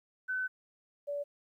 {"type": "tone pair in turn", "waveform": "sine", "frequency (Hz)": [1514, 575.4], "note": ["F#6", "D5"], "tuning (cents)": [39, -36], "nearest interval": "octave + perfect fourth", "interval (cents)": 1675, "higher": "first", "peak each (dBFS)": [-31, -33], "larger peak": "first", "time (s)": [[0.28, 0.48], [1.07, 1.24]], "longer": "first", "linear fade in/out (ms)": 20, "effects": ["12-bit"]}